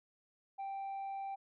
sine tone, 784 Hz, G5, in tune, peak -36 dBFS, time 0.58-1.36 s, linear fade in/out 20 ms, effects tanh soft clip ceiling -38 dBFS

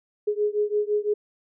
sine beating tone pair, 415.3 / 421.2 Hz, G#4 / G#4, 0 / +24 cents, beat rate 5.9 Hz, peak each -24 / -25 dBFS, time 0.27-1.14 s, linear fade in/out 10 ms, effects none

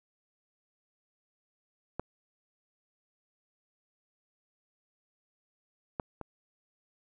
clicks, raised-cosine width 1 ms, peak -19 / -18 / -25 dBFS, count 3, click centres 1.996 / 5.998 / 6.213 s, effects none

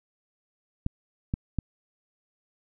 clicks, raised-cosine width 5 ms, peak -14 dBFS, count 3, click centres 0.864 / 1.339 / 1.587 s, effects none

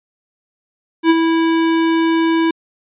square tone with ADSR envelope, 328 Hz, E4, 9 cents flat, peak -7 dBFS, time 1.03-2.51 s, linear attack 70 ms, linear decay 33 ms, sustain -6 dB, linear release 5 ms, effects resampled to 8000 Hz

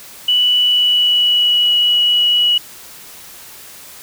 sine tone with pitch glide, 2960 to 2926 Hz, F#7 to F#7, 0 to -20 cents, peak -10 dBFS, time 0.28-2.58 s, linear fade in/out 5 ms, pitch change -20 cents, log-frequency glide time 0.6-1.64 s, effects white hiss -37 dBFS RMS until 4.02 s

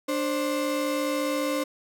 35% pulse tone pair together, 294.1 / 528.3 Hz, D4 / C5, +3 / +17 cents, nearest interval minor seventh, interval 1014 cents, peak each -26 dBFS, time 0.08-1.64 s, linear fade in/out 10 ms, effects none

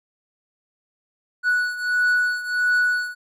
triangle beating tone pair, 1473 / 1474.5 Hz, F#6 / F#6, -8 / -6 cents, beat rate 1.5 Hz, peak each -18 / -22 dBFS, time 1.43-3.15 s, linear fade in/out 50 ms, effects none

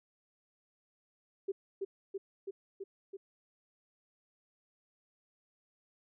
sine tone with echo, 390.8 Hz, G4, 5 cents flat, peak -31 dBFS, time 1.48-1.52 s, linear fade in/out 10 ms, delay 330 ms, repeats 5, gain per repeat -2 dB, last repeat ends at 3.17 s, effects none

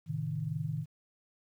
sine chord, A diminished, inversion none, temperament equal with one note detuned, 110 / 133.72 / 155.56 Hz, A2 / C3 / Eb3, 0 / +38 / 0 cents, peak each -39 / -38 / -34 dBFS, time 0.06-0.86 s, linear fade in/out 50 ms, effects 11-bit

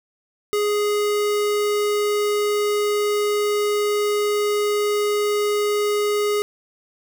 square tone, 415.3 Hz, G#4, in tune, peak -19 dBFS, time 0.53-6.42 s, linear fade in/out 0 ms, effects none

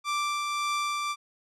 sawtooth tone with tremolo, 1174.7 Hz, D6, in tune, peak -22 dBFS, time 0.04-1.16 s, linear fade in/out 50 ms, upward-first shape triangle, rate 1.8 Hz, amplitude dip 30%, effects low-pass 8000 Hz 12 dB/octave

